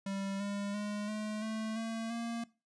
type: tone with pitch steps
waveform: square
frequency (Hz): 196 / 201.6 / 207.4 / 213.4 / 219.5 / 225.8 / 232.3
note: G3 / G3 / G#3 / G#3 / A3 / A3 / A#3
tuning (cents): 0 / +49 / -2 / +47 / -4 / +45 / -6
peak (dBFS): -36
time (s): 0.06-2.44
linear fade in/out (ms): 5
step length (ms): 340
effects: noise-tail reverb RT60 0.3 s tail -20 dB re dry + resampled to 22050 Hz